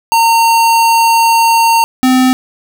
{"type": "tone pair in turn", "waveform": "square", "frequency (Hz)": [916, 257], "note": ["A#5", "C4"], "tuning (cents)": [-31, -31], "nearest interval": "octave + minor seventh", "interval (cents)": 2200, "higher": "first", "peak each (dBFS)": -7, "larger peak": "neither", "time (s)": [[0.12, 1.84], [2.03, 2.33]], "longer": "first", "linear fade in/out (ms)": 0, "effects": []}